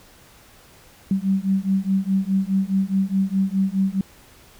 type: beating tone pair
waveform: sine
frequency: 190.5 / 195.3 Hz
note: G3 / G3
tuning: -49 / -6 cents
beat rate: 4.8 Hz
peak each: -21 dBFS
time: 1.11-4.01 s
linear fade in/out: 2 ms
effects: pink hiss -50 dBFS RMS until 4.59 s